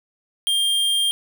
square tone, 3200 Hz, G7, 35 cents sharp, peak -18 dBFS, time 0.47-1.11 s, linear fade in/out 0 ms, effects none

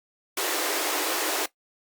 pink high-pass noise, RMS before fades -27 dBFS, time 0.37-1.46 s, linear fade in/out 5 ms, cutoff 300 Hz, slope 96 dB/octave, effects noise-tail reverb RT60 0.1 s tail -17 dB re dry + Opus 48 kbps

